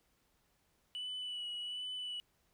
sine tone with vibrato, 2960 Hz, F#7, in tune, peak -37 dBFS, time 0.95-2.2 s, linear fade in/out 0 ms, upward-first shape sine, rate 1.3 Hz, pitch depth 24 cents each way, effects tanh soft clip ceiling -37 dBFS + pink hiss -75 dBFS RMS until 2.53 s

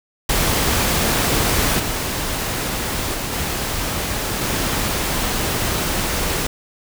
pink noise with level steps, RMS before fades -18 / -23 / -25 / -23 / -21 dBFS, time 0.29-6.47 s, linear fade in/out 5 ms, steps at 1.79 / 3.14 / 3.32 / 4.41 s, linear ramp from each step 10 ms, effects none

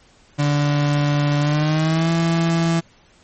35% pulse tone with pitch glide, 145.6 to 166.29 Hz, D3 to E3, -15 to +15 cents, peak -14 dBFS, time 0.38-2.81 s, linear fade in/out 20 ms, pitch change +230 cents, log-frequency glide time 1.4-2.11 s, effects pink hiss -53 dBFS RMS until 3.23 s + MP3 32 kbps

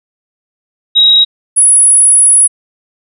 sine tone pair in turn, 3817 / 10214 Hz, A#7 / D#9, +40 / +44 cents, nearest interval octave + perfect fourth, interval 1704 cents, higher second, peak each -3 dBFS, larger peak neither, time 0.95-1.25 / 1.56-2.48 s, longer second, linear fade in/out 20 ms, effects none

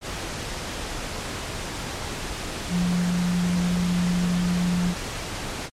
sine tone in noise, 177 Hz, F3, 23 cents sharp, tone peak -20 dBFS, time 2.69-4.95 s, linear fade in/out 50 ms, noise pink, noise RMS -31 dBFS, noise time 0.01-5.7 s, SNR +8 dB, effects low-pass 8000 Hz 12 dB/octave + MP3 64 kbps

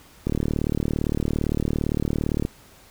click train, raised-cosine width 3 ms, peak -10 dBFS, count 83, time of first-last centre 0.27-2.451 s, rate 37.6 Hz, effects pink hiss -51 dBFS RMS until 2.9 s

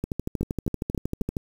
two click trains, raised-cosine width 3 ms, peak -14 / -13 dBFS, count 18 / 4, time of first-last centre 0.04-1.368 / 0.41-1.216 s, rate 12.8 / 3.72 Hz, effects 7-bit

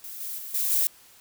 violet noise with level steps, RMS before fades -39 / -34 / -38 / -26 / -23 dBFS, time 0.04-0.87 s, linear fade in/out 0 ms, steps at 0.2 / 0.38 / 0.54 / 0.7 s, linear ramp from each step 5 ms, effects white hiss -54 dBFS RMS until 1.2 s

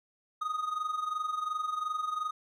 triangle tone with amplitude modulation, 1244.5 Hz, D#6, in tune, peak -26 dBFS, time 0.41-2.31 s, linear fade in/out 10 ms, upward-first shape sine, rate 22.8 Hz, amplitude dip 70%, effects none

